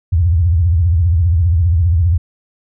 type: tone with vibrato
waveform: sine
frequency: 84.8 Hz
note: E2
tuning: 50 cents sharp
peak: -9 dBFS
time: 0.12-2.18 s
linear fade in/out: 10 ms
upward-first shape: triangle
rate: 15 Hz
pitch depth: 230 cents each way
effects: none